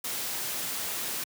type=noise; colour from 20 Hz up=white; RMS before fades=-33 dBFS; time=0.04-1.24 s; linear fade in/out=5 ms; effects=high-pass 100 Hz 12 dB/octave